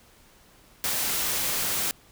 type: noise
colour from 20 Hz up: white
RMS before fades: -27 dBFS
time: 0.84-1.91 s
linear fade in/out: 0 ms
effects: pink hiss -56 dBFS RMS until 2.11 s